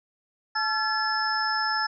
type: tone cluster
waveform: sine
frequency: 869 / 1357 / 1718 / 5240 Hz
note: A5 / E6 / A6 / E8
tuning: -22 / +50 / -42 / -11 cents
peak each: -29 / -29 / -28 / -30 dBFS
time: 0.55-1.87 s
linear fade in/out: 10 ms
effects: none